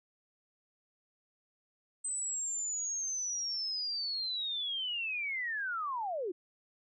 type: linear sweep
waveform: sine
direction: down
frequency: 8180 to 329.6 Hz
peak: -33 dBFS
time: 2.04-6.32 s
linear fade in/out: 10 ms
effects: none